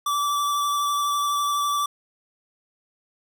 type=tone with vibrato; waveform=square; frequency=1160 Hz; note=D6; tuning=22 cents flat; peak=-22 dBFS; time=0.06-1.86 s; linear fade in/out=5 ms; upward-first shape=sine; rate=12 Hz; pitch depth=13 cents each way; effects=none